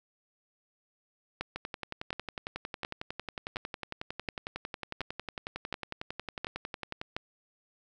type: two click trains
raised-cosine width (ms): 0.3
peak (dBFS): -20 / -17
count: 61 / 9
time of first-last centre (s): 1.56-7.015 / 1.41-7.165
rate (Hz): 11 / 1.39
effects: none